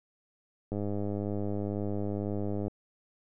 click train, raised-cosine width 2 ms, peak -21 dBFS, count 201, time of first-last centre 0.72-2.681 s, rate 102 Hz, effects none

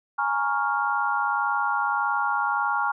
sine chord, Bb minor seventh, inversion third, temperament equal, 830.6 / 932.3 / 1108.7 / 1396.9 Hz, Ab5 / Bb5 / Db6 / F6, 0 / 0 / 0 / 0 cents, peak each -27 / -29 / -28 / -26 dBFS, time 0.18-2.92 s, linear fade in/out 10 ms, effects none

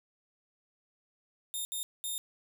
5% pulse tone bursts at uneven times, 3650 Hz, A#7, 37 cents flat, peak -26 dBFS, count 3, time 1.54-1.65 / 1.72-1.83 / 2.04-2.18 s, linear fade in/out 0 ms, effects none

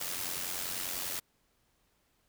white noise with amplitude modulation, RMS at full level -34 dBFS, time 0-1.2 s, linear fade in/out 10 ms, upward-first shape sine, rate 90.2 Hz, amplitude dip 60%, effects pink hiss -73 dBFS RMS until 2.28 s

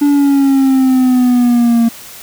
triangle exponential sweep, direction down, 290 to 230 Hz, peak -5 dBFS, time 0.01-1.89 s, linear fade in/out 10 ms, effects white hiss -33 dBFS RMS until 2.22 s

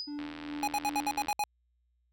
sine tone with exponential decay, 4978 Hz, D#8, in tune, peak -32 dBFS, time 0-0.21 s, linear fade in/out 0 ms, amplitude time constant 45 ms
triangle tone with tremolo, 292.5 Hz, D4, 7 cents flat, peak -33 dBFS, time 0.07-1.26 s, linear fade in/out 10 ms, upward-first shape sine, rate 2.5 Hz, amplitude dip 65%
click train, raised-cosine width 0.3 ms, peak -27 dBFS, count 91, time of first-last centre 0.19-1.309 s, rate 80.4 Hz
square tone bursts, 830.6 Hz, G#5, in tune, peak -28 dBFS, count 8, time 0.63-1.438 s, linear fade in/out 0 ms, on 45 ms, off 64 ms
effects added 60 Hz sine -70 dBFS peak until 2.12 s

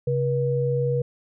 sine tone pair together, 135.14 / 481.6 Hz, C#3 / B4, -44 / -44 cents, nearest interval octave + minor seventh, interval 2200 cents, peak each -23 dBFS, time 0.07-1.02 s, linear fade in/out 5 ms, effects none

